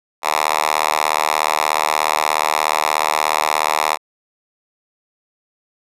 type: tone with high-pass filter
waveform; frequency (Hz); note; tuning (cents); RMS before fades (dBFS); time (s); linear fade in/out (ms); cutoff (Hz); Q
5% pulse; 76.8; D#2; -22; -18; 0.22-3.98; 50; 980; 1.7
effects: resampled to 32000 Hz